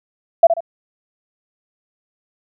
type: tone with echo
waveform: sine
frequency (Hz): 670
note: E5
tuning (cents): +28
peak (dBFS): -3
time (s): 0.43-0.47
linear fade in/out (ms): 5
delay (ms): 68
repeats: 2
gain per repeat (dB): -9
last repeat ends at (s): 0.606
effects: none